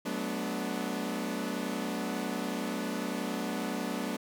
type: chord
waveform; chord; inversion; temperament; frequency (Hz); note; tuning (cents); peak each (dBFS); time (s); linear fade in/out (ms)
sawtooth; B minor seventh; second; equal with one note detuned; 185 / 215.3 / 246.9 / 293.7; F#3 / A3 / B3 / D4; 0 / -37 / 0 / 0; -35 / -33 / -33 / -34; 0.05-4.17; 10
effects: none